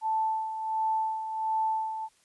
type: tone with tremolo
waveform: sine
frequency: 880 Hz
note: A5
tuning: in tune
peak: -24 dBFS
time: 0.01-2.09 s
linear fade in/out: 50 ms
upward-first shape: sine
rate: 1.4 Hz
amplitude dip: 60%
effects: white hiss -65 dBFS RMS until 2.24 s + resampled to 24000 Hz